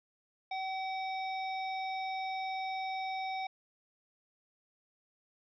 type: harmonic tone with a mistuned harmonic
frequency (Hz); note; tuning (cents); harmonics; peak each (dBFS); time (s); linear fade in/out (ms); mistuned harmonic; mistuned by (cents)
762; G5; -49; 1 / 3 / 5 / 7; -35 / -42 / -47 / -53; 0.51-3.47; 5; 5; -41
effects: none